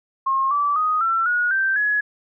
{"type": "tone with pitch steps", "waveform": "sine", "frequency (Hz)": [1074, 1157.8, 1248, 1345.4, 1450.3, 1563.4, 1685.3], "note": ["C6", "D6", "D#6", "E6", "F#6", "G6", "G#6"], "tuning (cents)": [45, -25, 5, 35, -35, -5, 25], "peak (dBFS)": -17, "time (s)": [0.26, 2.01], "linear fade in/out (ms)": 10, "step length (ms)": 250, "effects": []}